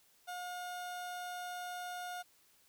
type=tone; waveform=30% pulse; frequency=717 Hz; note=F5; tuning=45 cents sharp; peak=-38 dBFS; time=0.27-2.23 s; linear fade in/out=20 ms; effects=white hiss -68 dBFS RMS until 2.68 s